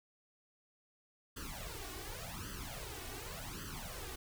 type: noise with flanger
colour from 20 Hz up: pink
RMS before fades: -45 dBFS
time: 1.36-4.16 s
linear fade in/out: 10 ms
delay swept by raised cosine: 0.64 to 2.74 ms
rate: 0.88 Hz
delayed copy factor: +0.9
effects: none